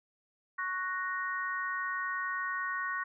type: chord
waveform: sine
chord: F# major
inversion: second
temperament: equal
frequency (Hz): 1108.7 / 1480 / 1864.7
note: C#6 / F#6 / A#6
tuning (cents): 0 / 0 / 0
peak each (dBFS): -36 / -37 / -36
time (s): 0.58-3.04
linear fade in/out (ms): 10
effects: none